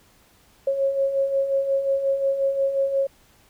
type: beating tone pair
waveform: sine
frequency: 542 / 547.6 Hz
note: C#5 / C#5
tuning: -39 / -21 cents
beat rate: 5.6 Hz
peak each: -28 / -20 dBFS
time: 0.67-3.07 s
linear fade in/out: 5 ms
effects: pink hiss -57 dBFS RMS until 3.49 s